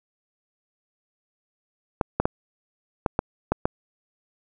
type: clicks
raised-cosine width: 1 ms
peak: -6 dBFS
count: 7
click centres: 2.012 / 2.2 / 2.255 / 3.062 / 3.191 / 3.52 / 3.655 s
effects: none